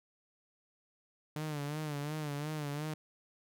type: tone with vibrato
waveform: sawtooth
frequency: 149.1 Hz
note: D3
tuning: 27 cents sharp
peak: -32 dBFS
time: 1.36-2.94 s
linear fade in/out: 2 ms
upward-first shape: sine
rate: 2.8 Hz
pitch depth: 74 cents each way
effects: none